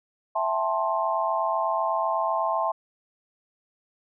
sine chord, A minor seventh, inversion second, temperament just, 660 / 792 / 880 / 1056 Hz, E5 / G5 / A5 / C6, +2 / +18 / 0 / +16 cents, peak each -27 / -32 / -28 / -27 dBFS, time 0.35-2.72 s, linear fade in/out 10 ms, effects none

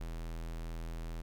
square tone, 41.15 Hz, E1, 2 cents flat, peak -39 dBFS, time 0-1.22 s, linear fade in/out 10 ms, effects none

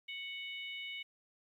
harmonic tone, 740 Hz, F#5, in tune, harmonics 3 / 4 / 5, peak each -43 / -45 / -51 dBFS, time 0.08-1.03 s, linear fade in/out 10 ms, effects 12-bit

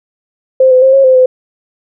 sine tone with pitch steps, 522 / 510 / 529 / 543 / 518 / 511 Hz, C5 / C5 / C5 / C#5 / C5 / C5, -4 / -44 / +19 / -36 / -17 / -41 cents, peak -3 dBFS, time 0.6-1.26 s, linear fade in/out 5 ms, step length 110 ms, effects none

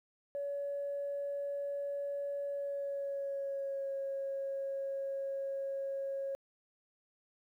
sine tone with pitch glide, 566 to 547 Hz, C#5 to C#5, +36 to -23 cents, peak -34 dBFS, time 0.35-6.35 s, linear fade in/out 0 ms, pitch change -59 cents, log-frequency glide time 2.45-3.93 s, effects tanh soft clip ceiling -30 dBFS + 12-bit

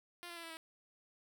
5% pulse tone with pitch steps, 349.2 / 342.6 / 336.1 / 329.8 / 323.6 Hz, F4 / F4 / E4 / E4 / E4, 0 / -33 / +34 / +1 / -32 cents, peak -35 dBFS, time 0.23-0.57 s, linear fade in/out 0 ms, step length 68 ms, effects none

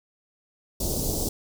pink band-stop noise, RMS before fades -27 dBFS, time 0.8-1.29 s, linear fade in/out 5 ms, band 650 to 4900 Hz, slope 24 dB/octave, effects none

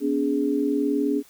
sine chord, G# diminished, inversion first, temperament equal with one note detuned, 246.9 / 286.3 / 415.3 Hz, B3 / D4 / G#4, 0 / -44 / 0 cents, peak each -28 / -22 / -26 dBFS, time 0-1.23 s, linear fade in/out 50 ms, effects white hiss -54 dBFS RMS until 1.29 s

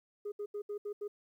sine tone bursts at uneven times, 412.8 Hz, G#4, 10 cents flat, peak -34 dBFS, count 6, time 0.25-0.32 / 0.39-0.46 / 0.54-0.62 / 0.69-0.78 / 0.85-0.93 / 1.01-1.08 s, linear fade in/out 10 ms, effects tanh soft clip ceiling -34 dBFS + 12-bit

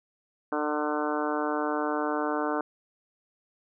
harmonic tone, 150 Hz, D3, 37 cents sharp, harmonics 2 / 3 / 4 / 5 / 6 / 7 / 8 / 9 / 10, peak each -31 / -33 / -34 / -35 / -36 / -36 / -37 / -38 / -38 dBFS, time 0.52-2.61 s, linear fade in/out 2 ms, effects none

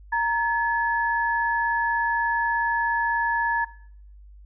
sine tone pair together, 931 / 1714.4 Hz, A#5 / A6, -2 / -45 cents, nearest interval major seventh, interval 1057 cents, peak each -23 dBFS, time 0.12-3.65 s, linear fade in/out 10 ms, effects noise-tail reverb RT60 0.6 s tail -19 dB re dry + added 50 Hz sine -44 dBFS peak until 4.45 s

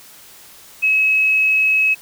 sine tone, 2568 Hz, E7, 46 cents flat, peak -12 dBFS, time 0.82-1.95 s, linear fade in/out 20 ms, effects white hiss -43 dBFS RMS until 2.01 s

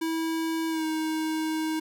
square tone with pitch glide, 325 to 315.6 Hz, E4 to D#4, -24 to +25 cents, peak -27 dBFS, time 0.01-1.8 s, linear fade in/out 10 ms, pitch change -51 cents, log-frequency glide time 0.69-0.85 s, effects none

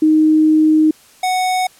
sine / square tone pair in turn, 311.1 / 739.9 Hz, D#4 / F#5, 0 / 0 cents, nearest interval octave + minor third, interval 1500 cents, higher second, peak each -8 / -15 dBFS, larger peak first, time 0.02-0.91 / 1.23-1.67 s, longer first, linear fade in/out 5 ms, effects white hiss -47 dBFS RMS until 1.79 s + low-pass 12000 Hz 12 dB/octave

